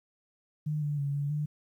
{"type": "tone with pitch steps", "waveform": "sine", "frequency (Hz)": [151.6, 146.9, 141.3, 143.2, 149.4], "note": ["D#3", "D3", "C#3", "D3", "D3"], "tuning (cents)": [-45, 1, 34, -43, 30], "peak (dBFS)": -28, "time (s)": [0.66, 1.46], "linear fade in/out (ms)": 10, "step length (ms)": 160, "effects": ["11-bit"]}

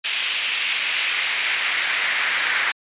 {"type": "noise with high-pass filter sweep", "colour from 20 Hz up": "brown", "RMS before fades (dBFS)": -22, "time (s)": [0.04, 2.72], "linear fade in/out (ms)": 10, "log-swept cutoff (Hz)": [2800, 1800], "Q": 2.4, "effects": ["resampled to 8000 Hz"]}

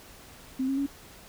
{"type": "tone with pitch steps", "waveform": "sine", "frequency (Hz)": [261.6, 270.4, 279.4], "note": ["C4", "C#4", "C#4"], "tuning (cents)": [0, -43, 14], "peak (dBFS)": -25, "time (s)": [0.59, 0.866], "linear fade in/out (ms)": 10, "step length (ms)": 92, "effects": ["pink hiss -50 dBFS RMS until 1.28 s"]}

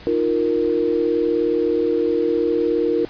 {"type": "chord", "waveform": "sine", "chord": "Eb suspended second", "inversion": "none", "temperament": "equal with one note detuned", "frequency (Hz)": [309.9, 349.2, 466.2], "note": ["Eb4", "F4", "Bb4"], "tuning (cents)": [-7, 0, 0], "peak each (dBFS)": [-23, -21, -19], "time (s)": [0.07, 3.05], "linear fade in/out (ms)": 0, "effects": ["pink hiss -41 dBFS RMS until 3.09 s", "resampled to 11025 Hz"]}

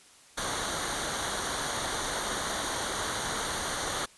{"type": "noise with comb filter", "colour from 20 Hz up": "pink", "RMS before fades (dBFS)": -32, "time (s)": [0.37, 4.06], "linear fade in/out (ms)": 10, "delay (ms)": 0.39, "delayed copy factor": -0.7, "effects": ["white hiss -56 dBFS RMS until 4.17 s", "resampled to 24000 Hz"]}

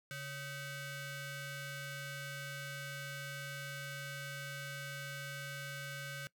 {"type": "ring-modulated tone", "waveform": "sawtooth", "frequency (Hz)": 698.5, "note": "F5", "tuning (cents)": 0, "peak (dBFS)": -35, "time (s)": [0.11, 6.27], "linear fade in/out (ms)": 0, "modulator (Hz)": 839, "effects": ["noise-tail reverb RT60 0.1 s tail -20 dB re dry"]}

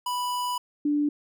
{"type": "tone pair in turn", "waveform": ["square", "sine"], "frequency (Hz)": [987, 293.4], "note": ["B5", "D4"], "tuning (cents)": [-1, -2], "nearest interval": "octave + major sixth", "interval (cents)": 2101, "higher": "first", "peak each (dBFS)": [-27, -21], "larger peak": "second", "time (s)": [[0.06, 0.58], [0.85, 1.09]], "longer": "first", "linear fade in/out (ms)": 5, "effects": []}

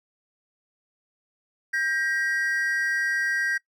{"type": "tone pair together", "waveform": "triangle", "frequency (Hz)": [1592, 1900.3], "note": ["G6", "A#6"], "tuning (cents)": [26, 33], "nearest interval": "minor third", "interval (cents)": 307, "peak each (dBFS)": [-24, -25], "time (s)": [1.73, 3.58], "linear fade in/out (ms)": 10, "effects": ["noise-tail reverb RT60 0.1 s tail -21 dB re dry"]}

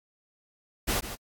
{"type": "noise with echo", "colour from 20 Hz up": "pink", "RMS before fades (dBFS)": -27, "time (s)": [0.87, 1.01], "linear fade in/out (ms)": 20, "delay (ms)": 150, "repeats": 1, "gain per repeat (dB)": -10, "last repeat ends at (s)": 1.16, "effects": ["AAC 64 kbps"]}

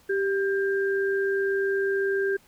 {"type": "tone pair together", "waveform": "sine", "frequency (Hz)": [392, 1593.1], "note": ["G4", "G6"], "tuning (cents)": [0, 28], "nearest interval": "2 octaves", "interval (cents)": 2428, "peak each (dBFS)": [-23, -29], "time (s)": [0.09, 2.37], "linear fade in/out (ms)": 10, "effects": ["pink hiss -58 dBFS RMS until 2.47 s"]}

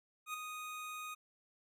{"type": "tone with ADSR envelope", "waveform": "25% pulse", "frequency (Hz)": 1243, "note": "D#6", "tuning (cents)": -2, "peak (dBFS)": -33, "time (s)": [0.26, 1.15], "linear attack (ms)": 80, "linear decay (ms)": 4, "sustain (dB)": -6, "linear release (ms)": 16, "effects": []}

